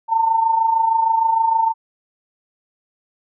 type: tone with amplitude modulation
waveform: sine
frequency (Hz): 902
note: A5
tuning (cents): +43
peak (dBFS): -11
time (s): 0.08-1.74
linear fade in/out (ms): 50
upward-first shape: sine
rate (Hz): 26.5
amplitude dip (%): 60
effects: none